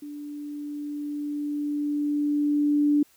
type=tone with level ramp; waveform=sine; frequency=293 Hz; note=D4; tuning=4 cents flat; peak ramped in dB=-35 to -17 dBFS; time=0.02-3.03 s; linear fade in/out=5 ms; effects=white hiss -60 dBFS RMS until 3.16 s